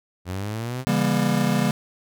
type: linear sweep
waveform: sawtooth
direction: up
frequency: 87.31 to 132.3 Hz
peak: -23 dBFS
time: 0.25-0.85 s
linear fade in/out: 50 ms
type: chord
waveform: square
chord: C# diminished seventh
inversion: none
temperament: just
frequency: 138.59 / 166.31 / 199.57 / 239.5 Hz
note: C#3 / E3 / G3 / Bb3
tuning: 0 / +16 / +31 / +47 cents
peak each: -26 / -27 / -24 / -25 dBFS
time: 0.87-1.71 s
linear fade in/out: 0 ms
effects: none